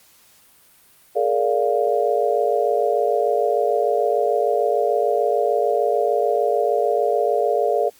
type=chord; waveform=sine; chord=Bb dominant seventh; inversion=third; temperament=just; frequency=419.5 / 466.2 / 582.7 / 699.2 Hz; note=Ab4 / Bb4 / D5 / F5; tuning=+17 / 0 / -14 / +2 cents; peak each=-22 dBFS; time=1.15-7.9 s; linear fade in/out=20 ms; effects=white hiss -53 dBFS RMS until 7.99 s + Opus 48 kbps